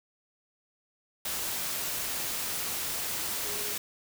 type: tone in noise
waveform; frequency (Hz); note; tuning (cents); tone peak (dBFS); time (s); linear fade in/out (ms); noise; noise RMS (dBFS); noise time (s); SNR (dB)
sine; 415.3; G#4; 0; -43; 3.45-3.74; 5; white; -33; 1.25-3.78; -13
effects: none